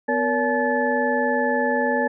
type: tone cluster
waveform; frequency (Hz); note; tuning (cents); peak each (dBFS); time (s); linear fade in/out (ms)
sine; 250.5 / 467.6 / 568 / 857 / 1738; B3 / A#4 / C#5 / A5 / A6; +25 / +5 / +42 / -46 / -22; -25; 0.08-2.08; 10
effects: none